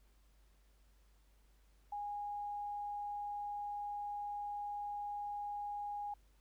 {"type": "tone", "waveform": "sine", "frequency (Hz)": 822, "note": "G#5", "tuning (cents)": -18, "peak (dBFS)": -39, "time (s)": [1.92, 6.14], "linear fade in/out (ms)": 5, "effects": ["added 50 Hz sine -65 dBFS peak until 6.4 s", "pink hiss -75 dBFS RMS until 6.4 s"]}